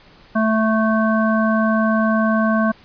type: harmonic tone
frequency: 220 Hz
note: A3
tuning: in tune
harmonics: 1 / 3 / 5 / 7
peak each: -16 / -21 / -23 / -24 dBFS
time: 0.35-2.72 s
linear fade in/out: 10 ms
effects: pink hiss -48 dBFS RMS until 2.84 s + resampled to 11025 Hz